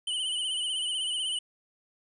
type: tone with vibrato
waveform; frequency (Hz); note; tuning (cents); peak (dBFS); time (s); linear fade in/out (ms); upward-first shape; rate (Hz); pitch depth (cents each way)
square; 3006; F#7; +27; -29; 0.07-1.39; 5; sine; 16; 62
effects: resampled to 24000 Hz + 11-bit